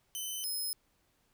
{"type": "tone pair in turn", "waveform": "10% pulse", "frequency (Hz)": [3040, 5136], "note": ["F#7", "E8"], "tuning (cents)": [46, -46], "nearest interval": "major sixth", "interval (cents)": 908, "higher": "second", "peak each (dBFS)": -28, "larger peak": "neither", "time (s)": [[0.15, 0.44], [0.44, 0.73]], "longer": "neither", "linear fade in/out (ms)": 0, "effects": ["pink hiss -73 dBFS RMS until 1.33 s"]}